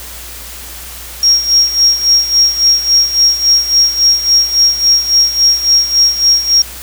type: tone with tremolo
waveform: sine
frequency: 5588 Hz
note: F8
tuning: in tune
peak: -4 dBFS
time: 1.23-6.62 s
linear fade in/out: 2 ms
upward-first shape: sine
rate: 3.6 Hz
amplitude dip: 75%
effects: added 60 Hz sine -33 dBFS peak until 6.82 s + white hiss -29 dBFS RMS until 6.82 s